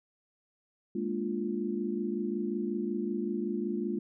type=chord; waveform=sine; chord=Bb dominant seventh; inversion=third; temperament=equal; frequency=207.7 / 233.1 / 293.7 / 349.2 Hz; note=Ab3 / Bb3 / D4 / F4; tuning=0 / 0 / 0 / 0 cents; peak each=-34 / -36 / -39 / -34 dBFS; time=0.95-3.99 s; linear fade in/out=5 ms; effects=none